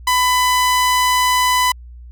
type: tone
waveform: sawtooth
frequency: 1000 Hz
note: B5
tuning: 21 cents sharp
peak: -9 dBFS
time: 0.07-1.72 s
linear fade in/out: 5 ms
effects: added 60 Hz sine -34 dBFS peak until 2.11 s